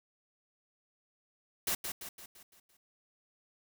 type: noise with echo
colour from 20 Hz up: white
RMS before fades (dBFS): -32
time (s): 1.67-1.75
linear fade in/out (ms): 5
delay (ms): 170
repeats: 6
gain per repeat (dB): -6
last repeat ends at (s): 2.77
effects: none